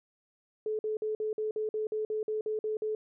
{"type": "tone bursts", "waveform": "sine", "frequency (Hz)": 431.3, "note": "A4", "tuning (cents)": -35, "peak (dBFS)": -29, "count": 13, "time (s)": [0.66, 2.95], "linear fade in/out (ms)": 2, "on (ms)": 130, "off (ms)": 50, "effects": []}